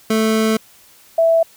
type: tone pair in turn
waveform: 25% pulse / sine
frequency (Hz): 220 / 659.3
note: A3 / E5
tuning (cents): 0 / 0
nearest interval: octave + perfect fifth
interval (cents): 1900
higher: second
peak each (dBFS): -10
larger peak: neither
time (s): 0.1-0.57 / 1.18-1.43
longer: first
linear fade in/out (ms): 5
effects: white hiss -48 dBFS RMS until 1.56 s